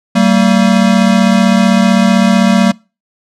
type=tone pair together; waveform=square; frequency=192.3 / 228 Hz; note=G3 / A#3; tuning=-33 / -38 cents; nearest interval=minor third; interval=295 cents; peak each=-10 dBFS; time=0.15-2.72 s; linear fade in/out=10 ms; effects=noise-tail reverb RT60 0.3 s tail -24 dB re dry + low-pass 7000 Hz 12 dB/octave